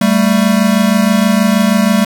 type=tone pair together; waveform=square; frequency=196 / 222.3 Hz; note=G3 / A3; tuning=0 / +18 cents; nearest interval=major second; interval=218 cents; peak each=-12 dBFS; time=0.01-2.05 s; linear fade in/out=5 ms; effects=7-bit